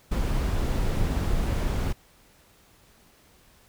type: noise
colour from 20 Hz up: brown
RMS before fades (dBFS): -25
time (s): 0.11-1.93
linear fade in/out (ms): 10
effects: pink hiss -58 dBFS RMS until 3.68 s